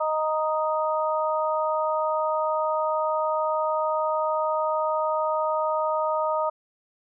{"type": "harmonic tone", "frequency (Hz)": 311.1, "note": "D#4", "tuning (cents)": 0, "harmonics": [2, 3, 4], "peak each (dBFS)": [-25, -27, -28], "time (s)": [0, 6.5], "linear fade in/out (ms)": 10, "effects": []}